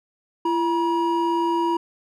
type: tone pair together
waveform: triangle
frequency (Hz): 338.7 / 958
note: E4 / A#5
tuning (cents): +47 / +47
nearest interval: octave + tritone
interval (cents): 1800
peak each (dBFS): -20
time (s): 0.45-1.77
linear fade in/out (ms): 5
effects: none